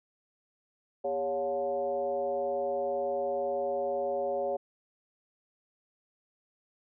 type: tone with frequency modulation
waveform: sine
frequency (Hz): 559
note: C#5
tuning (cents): +14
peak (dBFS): -28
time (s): 1.04-4.57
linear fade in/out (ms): 10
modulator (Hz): 158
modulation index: 1
effects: none